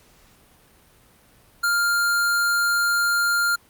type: tone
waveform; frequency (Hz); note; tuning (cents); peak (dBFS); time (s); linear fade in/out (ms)
square; 1400; F6; +4; -19; 1.63-3.56; 10
effects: pink hiss -55 dBFS RMS until 3.69 s + Opus 48 kbps